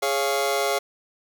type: chord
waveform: sawtooth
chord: Db major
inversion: second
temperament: just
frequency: 415.8 / 554.4 / 693 Hz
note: Ab4 / Db5 / F5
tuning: +2 / 0 / -14 cents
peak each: -22 dBFS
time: 0.02-0.79 s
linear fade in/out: 10 ms
effects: none